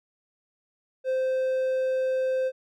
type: tone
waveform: triangle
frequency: 520 Hz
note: C5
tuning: 11 cents flat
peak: -21 dBFS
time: 1.04-2.52 s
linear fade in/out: 50 ms
effects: none